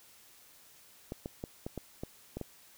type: clicks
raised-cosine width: 2 ms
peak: -24 dBFS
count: 8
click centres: 1.121 / 1.259 / 1.439 / 1.665 / 1.777 / 2.035 / 2.37 / 2.413 s
effects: white hiss -59 dBFS RMS until 2.77 s